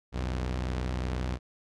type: tone pair together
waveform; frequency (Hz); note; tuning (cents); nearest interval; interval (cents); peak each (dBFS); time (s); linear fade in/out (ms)
sawtooth; 62.7 / 88.38; B1 / F2; +27 / +21; tritone; 594; -26 / -34; 0.12-1.39; 50
effects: low-pass 6000 Hz 12 dB/octave